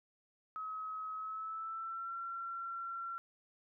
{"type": "tone with pitch glide", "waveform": "sine", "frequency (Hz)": [1278, 1361.8], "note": ["D#6", "F6"], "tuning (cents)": [46, -44], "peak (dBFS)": -39, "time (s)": [0.56, 3.18], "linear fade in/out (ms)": 0, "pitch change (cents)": 110, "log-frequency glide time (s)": [1.15, 2.15], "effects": []}